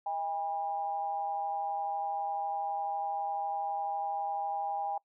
sine tone with amplitude modulation, 807 Hz, G#5, 50 cents flat, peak -28 dBFS, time 0.06-4.98 s, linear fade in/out 5 ms, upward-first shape sine, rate 172 Hz, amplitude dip 65%, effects noise-tail reverb RT60 0.1 s tail -24 dB re dry

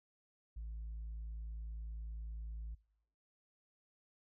sine tone, 55 Hz, A1, in tune, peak -40 dBFS, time 0.56-2.75 s, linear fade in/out 10 ms, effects noise-tail reverb RT60 0.8 s tail -25 dB re dry + tanh soft clip ceiling -40 dBFS

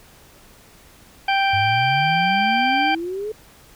harmonic tone, 784 Hz, G5, in tune, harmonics 1 / 2 / 3 / 4 / 6, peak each -18 / -24 / -23 / -27 / -34 dBFS, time 1.28-2.95 s, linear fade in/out 5 ms
sine exponential sweep, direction up, 98 to 440 Hz, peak -24 dBFS, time 1.53-3.32 s, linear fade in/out 5 ms
effects pink hiss -49 dBFS RMS until 3.75 s

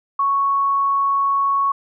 sine tone, 1108.7 Hz, C#6, in tune, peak -15 dBFS, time 0.19-1.72 s, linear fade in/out 5 ms, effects none

